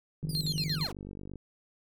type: click train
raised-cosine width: 3 ms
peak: -30 dBFS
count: 56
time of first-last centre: 0.23-1.357 s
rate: 48.8 Hz
type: tone with tremolo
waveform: sine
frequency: 155.56 Hz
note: D#3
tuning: in tune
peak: -27 dBFS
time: 0.23-0.86 s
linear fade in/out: 10 ms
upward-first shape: triangle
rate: 19 Hz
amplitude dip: 90%
type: linear sweep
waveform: 20% pulse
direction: down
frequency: 4994 to 297.1 Hz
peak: -35 dBFS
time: 0.29-0.92 s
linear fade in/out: 5 ms
type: tone bursts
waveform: triangle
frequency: 4186 Hz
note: C8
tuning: in tune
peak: -29 dBFS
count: 5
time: 0.35-0.868 s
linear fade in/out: 0 ms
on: 58 ms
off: 57 ms
effects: none